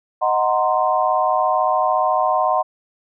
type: chord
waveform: sine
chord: C half-diminished seventh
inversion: first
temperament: equal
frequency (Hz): 622.3 / 740 / 932.3 / 1046.5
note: Eb5 / Gb5 / Bb5 / C6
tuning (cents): 0 / 0 / 0 / 0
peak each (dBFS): -21 / -19 / -23 / -20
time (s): 0.21-2.63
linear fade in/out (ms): 20
effects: none